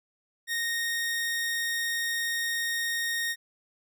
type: tone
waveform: sawtooth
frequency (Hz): 1857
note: A#6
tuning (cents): -7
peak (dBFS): -24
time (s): 0.47-3.36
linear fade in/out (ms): 50
effects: none